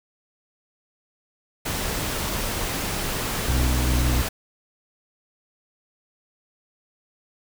pink noise, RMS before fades -27 dBFS, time 1.65-4.29 s, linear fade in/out 10 ms
harmonic tone, 62 Hz, B1, 7 cents sharp, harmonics 1 / 2 / 4 / 5, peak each -20 / -26 / -32 / -34 dBFS, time 3.47-4.23 s, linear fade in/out 20 ms
effects none

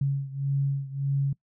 sine beating tone pair, 138.1 / 139.8 Hz, C#3 / C#3, -6 / +15 cents, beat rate 1.7 Hz, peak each -26 / -29 dBFS, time 0.01-1.33 s, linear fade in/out 5 ms, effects noise-tail reverb RT60 0.1 s tail -22 dB re dry

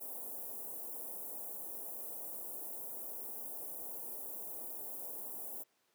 white band-stop noise, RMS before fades -44 dBFS, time 0-5.64 s, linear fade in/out 20 ms, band 770 to 11000 Hz, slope 24 dB/octave, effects pink hiss -75 dBFS RMS until 5.94 s + high-pass 300 Hz 12 dB/octave

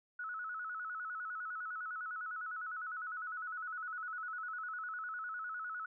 sine tone with vibrato, 1378 Hz, F6, 24 cents flat, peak -39 dBFS, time 0.19-5.86 s, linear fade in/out 5 ms, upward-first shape square, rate 9.9 Hz, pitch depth 100 cents each way, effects none

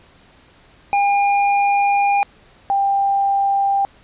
square / sine tone pair in turn, 806 / 792.6 Hz, G5 / G5, +48 / +19 cents, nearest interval unison, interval 29 cents, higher first, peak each -14 dBFS, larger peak neither, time 0.93-2.23 / 2.7-3.85 s, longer first, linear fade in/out 0 ms, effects pink hiss -50 dBFS RMS until 4.03 s + resampled to 8000 Hz

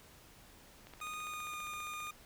click train, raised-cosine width 0.3 ms, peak -36 dBFS, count 19, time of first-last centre 0.87-2.07 s, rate 15 Hz
25% pulse tone with pitch glide, 1235 to 1218 Hz, D#6 to D#6, -13 to -37 cents, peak -37 dBFS, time 1.01-2.11 s, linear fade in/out 5 ms, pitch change -24 cents, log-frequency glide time 1.22-1.6 s
effects pink hiss -59 dBFS RMS until 2.25 s

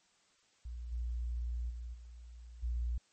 sine tone with level steps, 59.3 Hz, A#1, 30 cents sharp, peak -40 / -34 / -40 / -48 / -32 dBFS, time 0.65-2.98 s, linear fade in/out 5 ms, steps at 0.91 / 1.69 / 1.93 / 2.62 s, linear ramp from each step 20 ms, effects white hiss -70 dBFS RMS until 3.12 s + MP3 32 kbps

